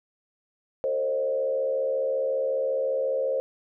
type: tone with frequency modulation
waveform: sine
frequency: 532 Hz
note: C5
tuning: 29 cents sharp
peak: -23 dBFS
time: 0.84-3.4 s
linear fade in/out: 0 ms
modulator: 74.6 Hz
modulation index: 0.8
effects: none